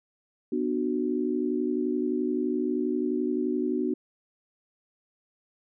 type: chord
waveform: sine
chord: B minor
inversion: none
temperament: equal with one note detuned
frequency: 246.9 / 298.8 / 370 Hz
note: B3 / D4 / F#4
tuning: 0 / +30 / 0 cents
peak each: -29 dBFS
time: 0.52-3.94 s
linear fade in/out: 5 ms
effects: none